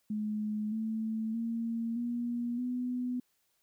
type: tone with pitch steps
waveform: sine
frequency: 212.4 / 220.9 / 229.8 / 239 / 248.5 Hz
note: G#3 / A3 / A#3 / A#3 / B3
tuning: +39 / +7 / -25 / +43 / +11 cents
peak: -31 dBFS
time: 0.1-3.2 s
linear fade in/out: 5 ms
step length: 620 ms
effects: white hiss -75 dBFS RMS until 3.62 s